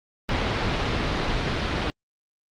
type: low-pass noise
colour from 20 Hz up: pink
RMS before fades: -25 dBFS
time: 0.29-1.9 s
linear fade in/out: 0 ms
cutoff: 4400 Hz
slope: 24 dB/octave
effects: Opus 32 kbps